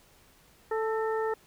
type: harmonic tone with a mistuned harmonic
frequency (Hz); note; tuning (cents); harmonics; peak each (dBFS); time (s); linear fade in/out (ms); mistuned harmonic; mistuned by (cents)
440.9; A4; +4; 1 / 2 / 3 / 4; -28 / -34 / -38 / -40; 0.71-1.34; 5; 4; +50
effects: pink hiss -60 dBFS RMS until 1.46 s